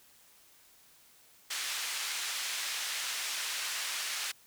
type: band-pass noise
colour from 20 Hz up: pink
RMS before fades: -36 dBFS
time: 1.5-4.32 s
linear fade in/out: 10 ms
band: 1900 to 9400 Hz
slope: 12 dB/octave
effects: white hiss -61 dBFS RMS until 4.46 s